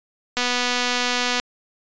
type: click train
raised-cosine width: 0.2 ms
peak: -5 dBFS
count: 254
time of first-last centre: 0.37-1.398 s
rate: 246 Hz
effects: resampled to 16000 Hz